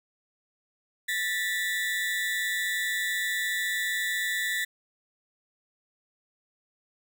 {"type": "tone pair together", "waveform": "35% pulse", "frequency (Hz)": [1771, 1956.9], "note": ["A6", "B6"], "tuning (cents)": [11, -16], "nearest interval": "major second", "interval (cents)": 173, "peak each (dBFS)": -28, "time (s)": [1.08, 4.65], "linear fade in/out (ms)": 10, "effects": []}